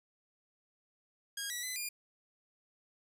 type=tone with pitch steps; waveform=10% pulse; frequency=1632 / 1943 / 2017 / 2414 Hz; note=G#6 / B6 / B6 / D7; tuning=-31 / -29 / +36 / +47 cents; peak=-28 dBFS; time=1.37-1.89 s; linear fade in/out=5 ms; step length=130 ms; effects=none